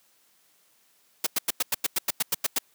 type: noise bursts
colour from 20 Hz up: white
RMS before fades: -24 dBFS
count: 12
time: 1.24-2.586 s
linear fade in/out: 5 ms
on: 26 ms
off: 94 ms
effects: white hiss -64 dBFS RMS until 2.74 s + high-pass 150 Hz 12 dB/octave